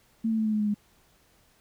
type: tone with pitch steps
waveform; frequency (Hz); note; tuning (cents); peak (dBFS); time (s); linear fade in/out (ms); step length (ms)
sine; 224.9 / 221.8 / 218.8 / 215.7 / 212.8 / 209.8 / 207; A3 / A3 / A3 / A3 / G#3 / G#3 / G#3; +38 / +14 / -9 / -34 / +42 / +18 / -5; -23; 0.24-0.744; 10; 72
effects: pink hiss -63 dBFS RMS until 1.6 s